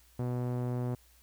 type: tone with low-pass filter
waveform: sawtooth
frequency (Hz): 123.5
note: B2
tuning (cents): 0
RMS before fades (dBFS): -33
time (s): 0.19-0.95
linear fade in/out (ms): 5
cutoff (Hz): 790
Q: 0.68
effects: added 60 Hz sine -62 dBFS peak until 1.22 s + white hiss -64 dBFS RMS until 1.22 s